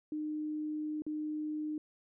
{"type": "tone with dropouts", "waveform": "sine", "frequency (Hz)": 304.9, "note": "D#4", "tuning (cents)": -35, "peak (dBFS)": -34, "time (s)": [0.12, 1.78], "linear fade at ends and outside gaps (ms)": 2, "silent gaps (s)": [1.021, 1.065], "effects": []}